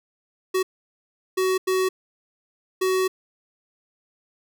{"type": "tone bursts at uneven times", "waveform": "square", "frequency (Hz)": 374.7, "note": "F#4", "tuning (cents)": 22, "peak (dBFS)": -20, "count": 4, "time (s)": [[0.54, 0.63], [1.37, 1.58], [1.67, 1.89], [2.81, 3.08]], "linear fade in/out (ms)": 10, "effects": []}